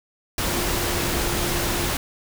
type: tone in noise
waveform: sine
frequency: 349.2 Hz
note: F4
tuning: in tune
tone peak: -31 dBFS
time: 0.49-1.89 s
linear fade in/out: 2 ms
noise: pink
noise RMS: -24 dBFS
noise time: 0.38-1.97 s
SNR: -10 dB
effects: none